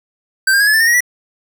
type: tone with pitch steps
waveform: square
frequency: 1556 / 1607.2 / 1660 / 1714.6 / 1770.9 / 1829.2 / 1889.3 / 1951.4 Hz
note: G6 / G6 / G#6 / A6 / A6 / A#6 / A#6 / B6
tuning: -13 / +43 / -1 / -45 / +11 / -33 / +23 / -21 cents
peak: -10 dBFS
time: 0.47-1.006 s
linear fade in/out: 5 ms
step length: 67 ms
effects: none